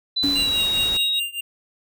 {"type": "tone with pitch glide", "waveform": "sine", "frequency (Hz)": [3996, 3791], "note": ["B7", "A#7"], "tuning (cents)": [20, 28], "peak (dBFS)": -19, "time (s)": [0.16, 1.2], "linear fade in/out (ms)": 10, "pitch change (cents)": -92, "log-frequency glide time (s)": [0.38, 0.62]}
{"type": "noise", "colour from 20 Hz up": "pink", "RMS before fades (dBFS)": -33, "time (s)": [0.23, 0.97], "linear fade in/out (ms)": 0}
{"type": "tone with exponential decay", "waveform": "sine", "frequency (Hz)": 282.3, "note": "C#4", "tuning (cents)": 32, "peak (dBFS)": -18, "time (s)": [0.24, 0.67], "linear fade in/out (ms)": 0, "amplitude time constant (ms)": 92}
{"type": "tone with tremolo", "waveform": "square", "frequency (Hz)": 2794, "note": "F7", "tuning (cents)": 0, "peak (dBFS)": -22, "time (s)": [0.35, 1.41], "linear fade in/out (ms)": 10, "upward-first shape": "triangle", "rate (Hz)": 4.9, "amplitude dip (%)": 95}
{"effects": []}